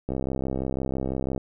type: click train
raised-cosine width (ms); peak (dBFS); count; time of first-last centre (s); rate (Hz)
2; -15; 86; 0.09-1.378; 66
effects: none